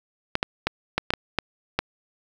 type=clicks; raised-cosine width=0.3 ms; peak=-5 dBFS; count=8; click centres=0.354 / 0.429 / 0.67 / 0.98 / 1.105 / 1.137 / 1.387 / 1.79 s; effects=7-bit